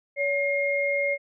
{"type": "tone pair together", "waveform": "sine", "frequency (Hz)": [565.5, 2135], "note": ["C#5", "C7"], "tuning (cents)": [34, 34], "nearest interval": "octave + major seventh", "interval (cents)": 2300, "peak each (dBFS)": -25, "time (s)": [0.16, 1.18], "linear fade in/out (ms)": 50, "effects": []}